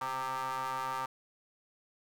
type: ring-modulated tone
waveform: 35% pulse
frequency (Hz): 130.81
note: C3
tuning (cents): 0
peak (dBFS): -29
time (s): 0.01-1.06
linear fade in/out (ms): 5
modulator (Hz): 1050
effects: none